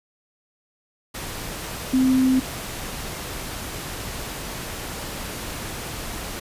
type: tone in noise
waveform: sine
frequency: 259.8 Hz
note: C4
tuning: 12 cents flat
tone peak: -15 dBFS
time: 1.93-2.4 s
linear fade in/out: 10 ms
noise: pink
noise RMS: -32 dBFS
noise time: 1.14-6.4 s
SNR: +14 dB
effects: resampled to 32000 Hz